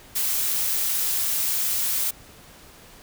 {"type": "noise", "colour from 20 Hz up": "blue", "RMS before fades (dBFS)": -24, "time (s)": [0.15, 2.11], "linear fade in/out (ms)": 10, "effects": ["pink hiss -48 dBFS RMS until 3.02 s"]}